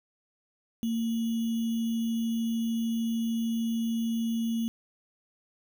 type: tone with sample-and-hold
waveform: sine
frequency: 228.3 Hz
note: A#3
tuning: 36 cents flat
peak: -26 dBFS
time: 0.83-4.68 s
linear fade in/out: 0 ms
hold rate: 3150 Hz
effects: none